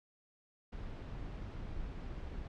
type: noise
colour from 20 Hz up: brown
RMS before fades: -43 dBFS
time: 0.72-2.48 s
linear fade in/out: 10 ms
effects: low-pass 4000 Hz 12 dB/octave